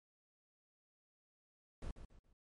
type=noise with echo; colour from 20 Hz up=brown; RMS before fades=-43 dBFS; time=1.82-1.91 s; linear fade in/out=2 ms; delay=140 ms; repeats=3; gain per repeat=-9 dB; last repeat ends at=2.33 s; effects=MP3 48 kbps